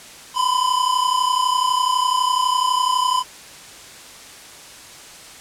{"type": "tone pair together", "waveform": "square", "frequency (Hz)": [992, 1024], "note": ["B5", "C6"], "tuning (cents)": [7, -38], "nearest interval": "minor second", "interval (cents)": 55, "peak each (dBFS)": -20, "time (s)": [0.34, 3.24], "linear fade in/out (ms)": 50, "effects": ["white hiss -40 dBFS RMS until 5.4 s", "low-pass 9000 Hz 12 dB/octave"]}